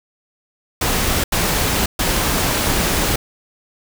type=noise bursts at uneven times; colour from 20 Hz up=pink; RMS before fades=-18 dBFS; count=3; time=0.81-1.24 / 1.32-1.86 / 1.99-3.16 s; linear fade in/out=5 ms; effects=none